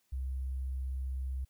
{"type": "tone with sample-and-hold", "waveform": "sine", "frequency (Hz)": 65.4, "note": "C2", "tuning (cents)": 0, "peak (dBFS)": -33, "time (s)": [0.12, 1.45], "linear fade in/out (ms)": 10, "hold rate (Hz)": 11025, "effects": ["white hiss -75 dBFS RMS until 1.49 s"]}